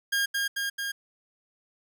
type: tone with echo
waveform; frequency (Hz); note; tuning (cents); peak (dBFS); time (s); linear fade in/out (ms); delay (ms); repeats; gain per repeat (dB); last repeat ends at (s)
sawtooth; 1620; G#6; -43; -20; 0.12-0.26; 10; 220; 3; -2; 0.92
effects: none